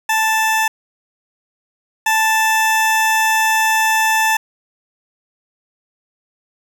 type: tone pair in turn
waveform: 20% pulse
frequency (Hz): 880 / 880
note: A5 / A5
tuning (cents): 0 / 0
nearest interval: unison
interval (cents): 0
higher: neither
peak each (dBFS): -9 / -8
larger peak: second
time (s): 0.09-0.68 / 2.06-4.37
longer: second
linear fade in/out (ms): 5
effects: none